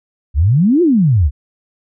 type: exponential two-way sweep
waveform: sine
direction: up then down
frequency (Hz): 63.3 to 368.3 to 63.3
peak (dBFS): -8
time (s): 0.34-1.31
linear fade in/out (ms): 50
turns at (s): 0.82
effects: none